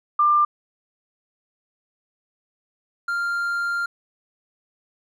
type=tone pair in turn; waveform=sine / triangle; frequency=1192 / 1394.5 Hz; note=D6 / F6; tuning=+25 / -3 cents; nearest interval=minor third; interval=272 cents; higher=second; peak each=-14 / -20 dBFS; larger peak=first; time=0.19-0.45 / 3.08-3.86 s; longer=second; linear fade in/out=5 ms; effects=none